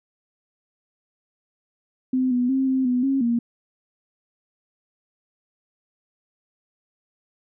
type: tone with pitch steps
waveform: sine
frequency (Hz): 257.5 / 246.7 / 265.9 / 262.3 / 248.6 / 271 / 235.5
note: C4 / B3 / C4 / C4 / B3 / C#4 / A#3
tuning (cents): -28 / -2 / +28 / +4 / +12 / -39 / +18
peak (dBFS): -18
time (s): 2.13-3.39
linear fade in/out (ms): 5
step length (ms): 180
effects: none